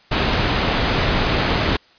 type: low-pass noise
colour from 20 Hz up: pink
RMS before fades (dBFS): -19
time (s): 0.11-1.77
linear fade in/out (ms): 10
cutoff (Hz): 4500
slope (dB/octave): 24
effects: white hiss -52 dBFS RMS until 1.98 s + resampled to 11025 Hz